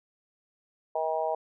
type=harmonic tone; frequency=159.2 Hz; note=D#3; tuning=40 cents sharp; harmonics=3 / 4 / 5 / 6; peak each=-34 / -29 / -32 / -35 dBFS; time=0.95-1.35 s; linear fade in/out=5 ms; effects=none